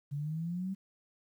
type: exponential sweep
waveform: sine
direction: up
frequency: 140 to 196 Hz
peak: -33 dBFS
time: 0.11-0.75 s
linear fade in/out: 20 ms
effects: 11-bit